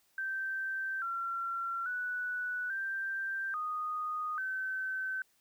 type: tone with pitch steps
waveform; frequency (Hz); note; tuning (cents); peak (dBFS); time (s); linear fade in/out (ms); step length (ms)
sine; 1557 / 1365 / 1481 / 1572 / 1238 / 1534; G6 / F6 / F#6 / G6 / D#6 / G6; -12 / -40 / +1 / +4 / -9 / -38; -33; 0.18-5.22; 2; 840
effects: white hiss -71 dBFS RMS until 5.4 s